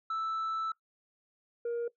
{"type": "tone pair in turn", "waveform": "sine", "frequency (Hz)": [1318.5, 471.6], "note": ["E6", "A#4"], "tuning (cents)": [0, 20], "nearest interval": "octave + tritone", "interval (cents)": 1780, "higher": "first", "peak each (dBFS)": -28, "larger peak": "neither", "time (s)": [[0.1, 0.72], [1.65, 1.88]], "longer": "first", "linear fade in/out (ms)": 5, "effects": ["noise-tail reverb RT60 0.1 s tail -19 dB re dry", "tanh soft clip ceiling -30 dBFS"]}